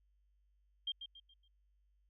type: tone with echo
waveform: sine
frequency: 3192 Hz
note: G7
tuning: 31 cents sharp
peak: -35 dBFS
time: 0.87-0.92 s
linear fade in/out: 5 ms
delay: 140 ms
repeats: 4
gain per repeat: -9 dB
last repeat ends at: 1.48 s
effects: added 50 Hz sine -70 dBFS peak until 2.09 s